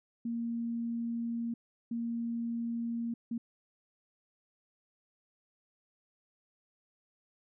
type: tone bursts at uneven times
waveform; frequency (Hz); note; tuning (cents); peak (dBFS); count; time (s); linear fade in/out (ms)
sine; 233.1; A#3; 0; -32; 3; 0.25-1.54 / 1.91-3.14 / 3.31-3.38; 5
effects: none